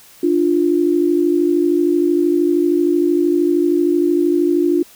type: tone pair together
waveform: sine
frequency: 296.2 / 349.2 Hz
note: D4 / F4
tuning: +15 / 0 cents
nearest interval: minor third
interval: 285 cents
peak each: -16 / -14 dBFS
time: 0.23-4.83 s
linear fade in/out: 5 ms
effects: white hiss -45 dBFS RMS until 4.95 s